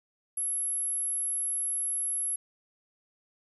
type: tone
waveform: sine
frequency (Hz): 11175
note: F9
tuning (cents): 0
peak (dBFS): -27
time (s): 0.37-2.36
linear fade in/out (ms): 5
effects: tanh soft clip ceiling -24 dBFS